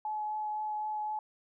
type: tone with vibrato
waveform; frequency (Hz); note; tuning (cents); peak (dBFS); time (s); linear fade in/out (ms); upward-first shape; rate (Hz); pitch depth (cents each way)
sine; 852; G#5; +44; -32; 0.05-1.19; 2; triangle; 3.9; 12
effects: none